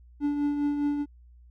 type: tone with tremolo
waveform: triangle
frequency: 290 Hz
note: D4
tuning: 22 cents flat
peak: -20 dBFS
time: 0.2-1.06 s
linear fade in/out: 50 ms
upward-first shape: triangle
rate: 4.9 Hz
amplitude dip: 50%
effects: added 60 Hz sine -50 dBFS peak until 1.5 s